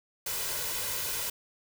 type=noise with comb filter; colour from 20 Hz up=white; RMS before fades=-33 dBFS; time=0.26-1.3 s; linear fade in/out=5 ms; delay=2 ms; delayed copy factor=+0.6; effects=none